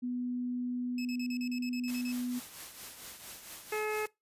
sine tone, 246.9 Hz, B3, in tune, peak -32 dBFS, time 0.02-2.4 s, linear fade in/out 20 ms
25% pulse tone bursts, 2591 Hz, E7, 30 cents flat, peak -37 dBFS, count 11, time 0.98-2.12 s, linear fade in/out 2 ms, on 70 ms, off 37 ms
white noise with tremolo, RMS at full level -44 dBFS, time 1.88-4.07 s, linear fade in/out 0 ms, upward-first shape triangle, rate 4.4 Hz, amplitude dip 60%
harmonic tone, 427.4 Hz, G#4, 50 cents sharp, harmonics 1 / 2 / 3 / 4 / 5 / 6, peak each -33 / -40 / -42 / -42 / -41 / -43 dBFS, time 3.72-4.06 s, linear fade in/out 5 ms
effects noise-tail reverb RT60 0.2 s tail -23 dB re dry + resampled to 32000 Hz

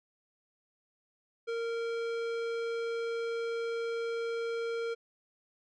sine tone with tanh clipping, 462.3 Hz, A#4, 14 cents flat, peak -34 dBFS, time 1.47-4.95 s, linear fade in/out 20 ms, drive 17 dB, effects none

